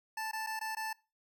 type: tone with dropouts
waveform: 25% pulse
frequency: 880 Hz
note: A5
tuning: in tune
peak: -32 dBFS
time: 0.17-0.93 s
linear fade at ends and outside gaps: 5 ms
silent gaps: 0.314-0.331 / 0.465-0.47 / 0.593-0.611 / 0.751-0.768 s
effects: noise-tail reverb RT60 0.3 s tail -23 dB re dry